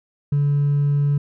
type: tone with hard clipping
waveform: triangle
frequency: 143.7 Hz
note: D3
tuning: 37 cents flat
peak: -15 dBFS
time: 0.32-1.18 s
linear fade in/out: 5 ms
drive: 2 dB
effects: none